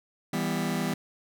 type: chord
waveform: sawtooth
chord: E minor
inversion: none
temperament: just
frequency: 164.81 / 197.78 / 247.2 Hz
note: E3 / G3 / B3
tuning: 0 / +16 / +2 cents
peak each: -27 dBFS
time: 0.33-0.94 s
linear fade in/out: 5 ms
effects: none